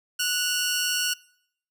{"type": "tone pair together", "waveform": "15% pulse", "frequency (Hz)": [1471, 2777], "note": ["F#6", "F7"], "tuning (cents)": [-11, -10], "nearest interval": "major seventh", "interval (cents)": 1101, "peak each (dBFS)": [-19, -20], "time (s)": [0.19, 1.14], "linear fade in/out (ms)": 10, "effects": ["noise-tail reverb RT60 0.7 s tail -24 dB re dry"]}